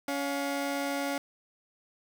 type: tone pair together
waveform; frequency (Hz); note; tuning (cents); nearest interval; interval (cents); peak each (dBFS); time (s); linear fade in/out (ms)
20% pulse; 280.3 / 709.4; C#4 / F5; +19 / +27; octave + major third; 1608; -26 / -31; 0.08-1.18; 2
effects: none